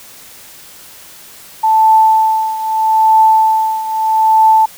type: tone with tremolo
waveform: sine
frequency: 880 Hz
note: A5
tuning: in tune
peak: -4 dBFS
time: 1.63-4.66 s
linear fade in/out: 10 ms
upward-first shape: triangle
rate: 0.79 Hz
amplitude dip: 80%
effects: white hiss -37 dBFS RMS until 4.77 s